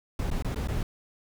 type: noise with dropouts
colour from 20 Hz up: brown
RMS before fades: -29 dBFS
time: 0.19-0.83 s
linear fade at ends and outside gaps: 2 ms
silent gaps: 0.303-0.313 / 0.424-0.446 / 0.546-0.559 / 0.674-0.684 s
effects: none